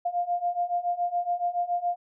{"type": "beating tone pair", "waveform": "sine", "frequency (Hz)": [698.5, 705.6], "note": ["F5", "F5"], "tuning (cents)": [0, 18], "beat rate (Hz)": 7.1, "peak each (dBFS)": [-29, -27], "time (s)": [0.05, 1.96], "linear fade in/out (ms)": 10, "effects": []}